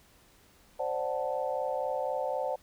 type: chord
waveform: sine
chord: D dominant seventh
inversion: third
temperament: equal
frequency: 523.3 / 587.3 / 740 / 880 Hz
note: C5 / D5 / F#5 / A5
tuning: 0 / 0 / 0 / 0 cents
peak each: -33 / -34 / -36 / -37 dBFS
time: 0.79-2.56 s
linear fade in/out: 10 ms
effects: pink hiss -61 dBFS RMS until 2.62 s